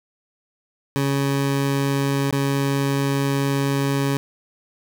20% pulse tone with dropouts, 138.8 Hz, C#3, 3 cents sharp, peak -14 dBFS, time 0.96-4.17 s, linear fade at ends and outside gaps 0 ms, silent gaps 2.308-2.326 s, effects none

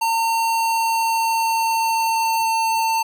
square tone with pitch glide, 910 to 899 Hz, A#5 to A5, -42 to +37 cents, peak -18 dBFS, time 0.01-3.03 s, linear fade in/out 10 ms, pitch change -21 cents, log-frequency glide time 0.46-2.8 s, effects none

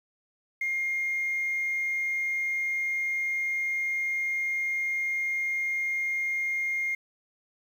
sine tone, 2125 Hz, C7, 26 cents sharp, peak -25 dBFS, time 0.61-6.95 s, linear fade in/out 5 ms, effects tanh soft clip ceiling -22 dBFS + 9-bit

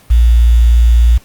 sine tone with quantisation, 58.27 Hz, A#1, in tune, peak -4 dBFS, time 0.1-1.18 s, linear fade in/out 10 ms, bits 5, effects pink hiss -45 dBFS RMS until 1.24 s + Opus 48 kbps

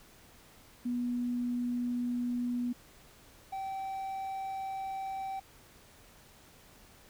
sine / triangle tone pair in turn, 243.6 / 773.4 Hz, B3 / G5, -24 / -24 cents, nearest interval octave + minor sixth, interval 2000 cents, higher second, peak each -30 / -33 dBFS, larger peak first, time 0.85-2.73 / 3.52-5.4 s, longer neither, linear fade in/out 10 ms, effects pink hiss -58 dBFS RMS until 7.09 s

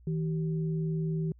sine tone pair together, 160 / 383.6 Hz, D#3 / G4, +49 / -37 cents, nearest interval octave + minor third, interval 1514 cents, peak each -28 / -38 dBFS, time 0.07-1.32 s, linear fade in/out 2 ms, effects added 60 Hz sine -53 dBFS peak until 1.39 s

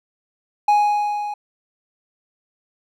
triangle tone with level ramp, 830.6 Hz, G#5, in tune, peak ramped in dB -9 to -23 dBFS, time 0.68-1.34 s, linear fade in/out 5 ms, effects none

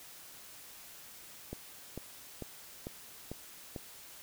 click train, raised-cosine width 2 ms, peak -26 dBFS, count 6, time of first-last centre 1.53-3.762 s, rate 2.24 Hz, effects white hiss -52 dBFS RMS until 4.22 s

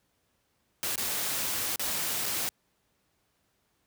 white noise with dropouts, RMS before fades -31 dBFS, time 0.83-2.49 s, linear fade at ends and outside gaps 0 ms, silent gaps 0.957-0.978 / 1.759-1.795 / 2.258-2.262 s, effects pink hiss -73 dBFS RMS until 3.86 s + high-pass 60 Hz 12 dB/octave

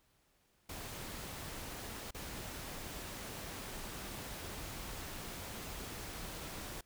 pink noise with dropouts, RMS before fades -45 dBFS, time 0.69-6.81 s, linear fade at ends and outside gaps 5 ms, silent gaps 2.109-2.145 s, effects pink hiss -73 dBFS RMS until 6.85 s

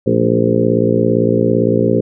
harmonic tone with a mistuned harmonic, 57.7 Hz, A#1, 17 cents flat, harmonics 2 / 3 / 4 / 5 / 6 / 7 / 8 / 9, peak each -19 / -20 / -18 / -19 / -21 / -17 / -19 / -19 dBFS, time 0.06-2.01 s, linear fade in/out 10 ms, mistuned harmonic 4, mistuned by -62 cents, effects none

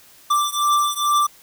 square beating tone pair, 1174.7 / 1177 Hz, D6 / D6, 0 / +3 cents, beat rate 2.3 Hz, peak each -20 / -21 dBFS, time 0.3-1.27 s, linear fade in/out 10 ms, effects white hiss -49 dBFS RMS until 1.42 s

